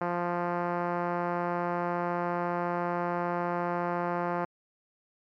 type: tone with low-pass filter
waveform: 5% pulse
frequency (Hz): 174.61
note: F3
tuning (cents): 0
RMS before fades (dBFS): -30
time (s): 0.01-4.45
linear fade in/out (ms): 5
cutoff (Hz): 1000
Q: 1
effects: MP3 96 kbps